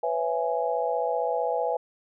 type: chord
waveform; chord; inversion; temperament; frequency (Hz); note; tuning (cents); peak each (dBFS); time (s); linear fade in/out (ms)
sine; C# minor seventh; third; just; 498.9 / 554.4 / 665.2 / 831.5; B4 / C#5 / E5 / G#5; +17 / 0 / +16 / +2; -28 / -33 / -29 / -29; 0.03-1.77; 5
effects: none